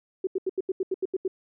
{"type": "tone bursts", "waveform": "sine", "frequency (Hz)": 376.9, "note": "F#4", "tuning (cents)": 32, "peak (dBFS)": -23, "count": 10, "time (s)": [0.24, 1.279], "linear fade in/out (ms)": 5, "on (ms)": 31, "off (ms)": 81, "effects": []}